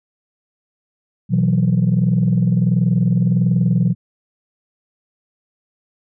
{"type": "chord", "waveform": "sine", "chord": "B suspended fourth", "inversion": "none", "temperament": "equal", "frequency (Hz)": [123.47, 164.81, 185], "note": ["B2", "E3", "F#3"], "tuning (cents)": [0, 0, 0], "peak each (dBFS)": -16, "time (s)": [1.29, 3.95], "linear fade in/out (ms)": 50, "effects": ["tanh soft clip ceiling -7 dBFS"]}